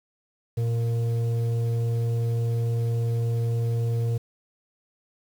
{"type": "tone pair together", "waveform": "sine", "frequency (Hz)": [116.54, 464.4], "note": ["A#2", "A#4"], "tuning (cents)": [0, -7], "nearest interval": "2 octaves", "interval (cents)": 2393, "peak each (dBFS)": [-20, -31], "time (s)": [0.57, 4.18], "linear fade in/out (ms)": 10, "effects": ["tanh soft clip ceiling -20 dBFS", "8-bit"]}